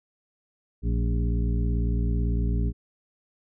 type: harmonic tone with a mistuned harmonic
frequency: 58 Hz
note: A#1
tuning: 8 cents flat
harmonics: 1 / 2 / 3 / 4 / 5 / 7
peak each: -23 / -29 / -33 / -35 / -37 / -40 dBFS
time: 0.82-2.73 s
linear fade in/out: 50 ms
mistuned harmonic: 4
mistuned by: -64 cents
effects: none